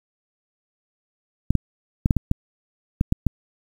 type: clicks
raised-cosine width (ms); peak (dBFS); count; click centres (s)
5; -5; 9; 1.506 / 1.553 / 2.059 / 2.108 / 2.167 / 2.314 / 3.011 / 3.124 / 3.267
effects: 7-bit